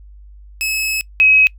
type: tone pair in turn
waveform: sawtooth / sine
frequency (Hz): 2583 / 2549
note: E7 / D#7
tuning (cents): -36 / +41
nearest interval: unison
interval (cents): 23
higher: first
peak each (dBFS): -14 / -7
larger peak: second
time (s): 0.61-1.01 / 1.2-1.47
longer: first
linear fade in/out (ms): 0
effects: noise-tail reverb RT60 0.1 s tail -24 dB re dry + added 50 Hz sine -37 dBFS peak until 1.58 s